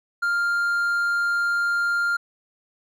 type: tone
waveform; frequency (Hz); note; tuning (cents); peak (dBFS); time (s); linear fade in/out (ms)
triangle; 1399; F6; +3; -18; 0.22-2.17; 10
effects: none